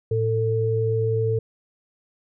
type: tone pair together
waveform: sine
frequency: 111.55 / 446.2 Hz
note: A2 / A4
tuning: +24 / +24 cents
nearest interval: 2 octaves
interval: 2400 cents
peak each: -22 dBFS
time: 0.11-1.39 s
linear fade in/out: 5 ms
effects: none